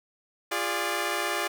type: chord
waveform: 10% pulse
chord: D diminished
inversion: first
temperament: equal with one note detuned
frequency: 349.2 / 409.8 / 587.3 Hz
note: F4 / Ab4 / D5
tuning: 0 / -23 / 0 cents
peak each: -23 dBFS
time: 0.51-1.48 s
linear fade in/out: 10 ms
effects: none